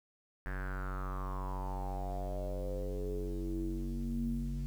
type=tone with low-pass filter sweep; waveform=square; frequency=47 Hz; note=F#1; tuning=28 cents sharp; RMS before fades=-37 dBFS; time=0.46-4.66 s; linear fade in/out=0 ms; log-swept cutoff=1700 to 190 Hz; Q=7.5; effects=10-bit